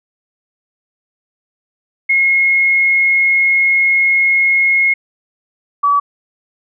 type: tone pair in turn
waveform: sine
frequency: 2160 / 1144.2 Hz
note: C#7 / D6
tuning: -45 / -45 cents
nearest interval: major seventh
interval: 1100 cents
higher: first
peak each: -9 dBFS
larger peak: neither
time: 2.09-4.94 / 5.83-6 s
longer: first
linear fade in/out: 10 ms
effects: none